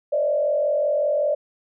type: tone with frequency modulation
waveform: sine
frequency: 590 Hz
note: D5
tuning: 8 cents sharp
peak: -18 dBFS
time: 0.12-1.35 s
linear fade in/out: 10 ms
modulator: 45.3 Hz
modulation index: 0.94
effects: none